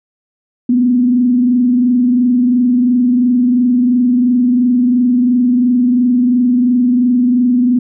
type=tone with frequency modulation; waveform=sine; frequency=246.9 Hz; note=B3; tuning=in tune; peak=-8 dBFS; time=0.69-7.79 s; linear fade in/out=5 ms; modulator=22.9 Hz; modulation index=0.46; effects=none